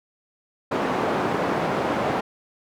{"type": "band-pass noise", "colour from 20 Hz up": "white", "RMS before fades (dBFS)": -24, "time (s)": [0.71, 2.21], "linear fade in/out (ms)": 10, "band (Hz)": [150, 850], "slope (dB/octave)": 12, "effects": []}